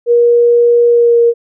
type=tone with pitch glide; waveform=sine; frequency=475.5 to 469.5 Hz; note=A#4 to A#4; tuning=+34 to +12 cents; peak=-5 dBFS; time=0.06-1.34 s; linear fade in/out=50 ms; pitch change=-22 cents; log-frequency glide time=0.87-1.2 s; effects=none